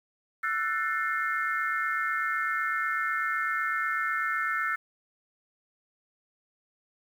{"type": "chord", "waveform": "sine", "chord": "F# half-diminished seventh", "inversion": "third", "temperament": "just", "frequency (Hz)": [1332, 1480, 1776, 2131], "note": ["E6", "F#6", "A6", "C7"], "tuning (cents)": [18, 0, 16, 31], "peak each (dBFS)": [-30, -33, -31, -35], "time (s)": [0.43, 4.76], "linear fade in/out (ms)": 10, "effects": ["9-bit"]}